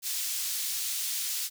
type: high-pass noise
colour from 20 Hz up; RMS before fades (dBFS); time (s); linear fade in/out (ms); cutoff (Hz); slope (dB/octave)
pink; -32; 0.02-1.5; 50; 4500; 12
effects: none